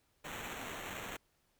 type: noise with sample-and-hold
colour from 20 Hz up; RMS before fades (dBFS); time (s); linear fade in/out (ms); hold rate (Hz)
white; -44; 0.24-1.17; 10; 4900
effects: pink hiss -75 dBFS RMS until 1.59 s